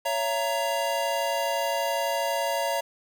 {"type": "chord", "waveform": "square", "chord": "A# diminished", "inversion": "first", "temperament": "just", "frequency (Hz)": [559.4, 671.3, 932.3], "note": ["C#5", "E5", "A#5"], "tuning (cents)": [16, 31, 0], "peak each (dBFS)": -30, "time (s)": [0.05, 2.81], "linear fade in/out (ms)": 10, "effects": ["9-bit"]}